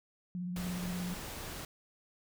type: tone with vibrato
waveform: sine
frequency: 178.8 Hz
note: F3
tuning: 41 cents sharp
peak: -35 dBFS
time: 0.35-1.14 s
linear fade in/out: 0 ms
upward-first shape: sine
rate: 17 Hz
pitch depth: 35 cents each way
type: noise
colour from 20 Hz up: pink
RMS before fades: -43 dBFS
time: 0.56-1.65 s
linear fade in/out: 2 ms
effects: none